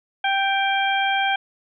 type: harmonic tone with a mistuned harmonic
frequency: 784 Hz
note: G5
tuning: in tune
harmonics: 1 / 2 / 3 / 4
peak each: -21 / -24 / -26 / -27 dBFS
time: 0.24-1.36 s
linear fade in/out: 5 ms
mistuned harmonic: 4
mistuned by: +38 cents
effects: none